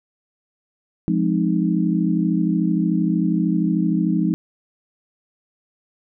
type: chord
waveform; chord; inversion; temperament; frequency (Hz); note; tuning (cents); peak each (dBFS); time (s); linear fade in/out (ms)
sine; F minor seventh; none; equal; 174.61 / 207.7 / 261.6 / 311.1; F3 / Ab3 / C4 / Eb4; 0 / 0 / 0 / 0; -20 / -22 / -26 / -22; 1.08-4.34; 0
effects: none